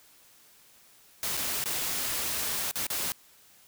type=noise with dropouts; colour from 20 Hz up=white; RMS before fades=-31 dBFS; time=1.23-3.12 s; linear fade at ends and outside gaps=0 ms; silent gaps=1.369-1.374 / 1.64-1.658 / 2.712-2.757 / 2.867-2.902 s; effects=white hiss -58 dBFS RMS until 3.67 s